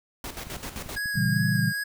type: noise with tremolo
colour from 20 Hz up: pink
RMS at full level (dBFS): -35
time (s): 0.24-0.98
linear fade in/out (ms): 2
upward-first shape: square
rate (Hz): 7.7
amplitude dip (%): 65
type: click train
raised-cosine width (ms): 5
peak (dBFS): -28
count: 9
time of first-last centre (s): 0.47-1.254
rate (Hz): 10.2
type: tone with vibrato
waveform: square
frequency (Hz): 1649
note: G#6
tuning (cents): -13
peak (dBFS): -28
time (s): 0.96-1.84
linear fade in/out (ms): 10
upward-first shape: sine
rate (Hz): 2.5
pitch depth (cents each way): 22
type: chord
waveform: sine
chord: A# diminished seventh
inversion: none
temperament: equal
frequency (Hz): 116.54 / 138.59 / 164.81 / 196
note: A#2 / C#3 / E3 / G3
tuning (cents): 0 / 0 / 0 / 0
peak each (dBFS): -27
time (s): 1.14-1.73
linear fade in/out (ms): 50
effects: none